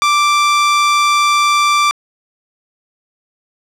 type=tone; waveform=sawtooth; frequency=1174.7 Hz; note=D6; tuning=in tune; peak=-6 dBFS; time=0.02-1.91 s; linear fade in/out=0 ms; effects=low-pass 7000 Hz 12 dB/octave + 7-bit